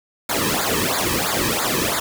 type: noise with flanger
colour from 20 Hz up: pink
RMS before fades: -21 dBFS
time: 0.29-2 s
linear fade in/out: 5 ms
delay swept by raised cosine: 0.34 to 1.44 ms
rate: 3 Hz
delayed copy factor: -1
effects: none